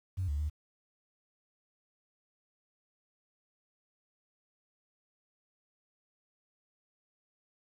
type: tone with pitch steps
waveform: sine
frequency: 93.1 / 72.6 / 75.7 Hz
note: F#2 / D2 / D#2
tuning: +11 / -19 / -47 cents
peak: -29 dBFS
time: 0.17-0.5 s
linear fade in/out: 20 ms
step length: 110 ms
effects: tanh soft clip ceiling -26 dBFS + 10-bit